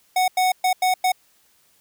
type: tone bursts at uneven times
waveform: square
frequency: 740 Hz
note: F#5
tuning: in tune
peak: -17 dBFS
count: 5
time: 0.16-0.28 / 0.37-0.52 / 0.64-0.73 / 0.82-0.94 / 1.04-1.12 s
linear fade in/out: 5 ms
effects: white hiss -60 dBFS RMS until 1.8 s